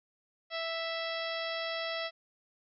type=harmonic tone; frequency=659.3 Hz; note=E5; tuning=in tune; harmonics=1 / 2 / 3 / 4 / 5 / 6 / 7 / 8; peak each=-37 / -42 / -40 / -44 / -42 / -45 / -47 / -45 dBFS; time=0.5-2.11 s; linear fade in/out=50 ms; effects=none